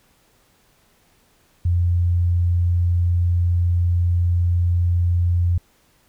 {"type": "tone", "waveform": "sine", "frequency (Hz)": 87.31, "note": "F2", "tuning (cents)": 0, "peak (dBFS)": -15, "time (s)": [1.65, 5.58], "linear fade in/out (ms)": 5, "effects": ["pink hiss -59 dBFS RMS until 6.08 s"]}